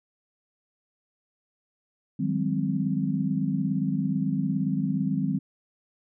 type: chord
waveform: sine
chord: Ab dominant seventh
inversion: second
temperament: equal with one note detuned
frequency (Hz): 155.56 / 185 / 202.7 / 261.6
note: Eb3 / Gb3 / Ab3 / C4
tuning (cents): 0 / 0 / -42 / 0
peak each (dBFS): -29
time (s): 2.19-5.39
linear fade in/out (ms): 10
effects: none